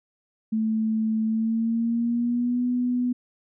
sine tone with pitch glide, 220 to 246.9 Hz, A3 to B3, 0 to 0 cents, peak -21 dBFS, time 0.52-3.13 s, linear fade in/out 10 ms, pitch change +200 cents, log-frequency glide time 1.25-2.65 s, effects none

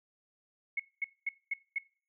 sine tone bursts, 2187 Hz, C#7, 24 cents flat, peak -29 dBFS, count 5, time 0.77-1.785 s, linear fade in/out 5 ms, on 27 ms, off 220 ms, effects noise-tail reverb RT60 0.4 s tail -21 dB re dry

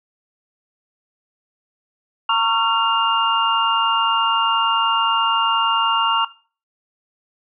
sine tone cluster, 915 / 1112 / 1366 / 2811 Hz, A#5 / C#6 / F6 / F7, -32 / +5 / -39 / +11 cents, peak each -20 dBFS, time 2.29-6.25 s, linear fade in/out 5 ms, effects noise-tail reverb RT60 0.4 s tail -20 dB re dry

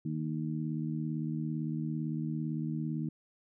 harmonic tone, 77.78 Hz, D#2, in tune, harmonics 2 / 3 / 4, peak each -34 / -37 / -39 dBFS, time 0.05-3.09 s, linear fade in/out 5 ms, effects none

